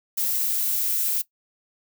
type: noise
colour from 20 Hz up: violet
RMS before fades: -24 dBFS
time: 0.17-1.22 s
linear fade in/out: 10 ms
effects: noise-tail reverb RT60 0.1 s tail -18 dB re dry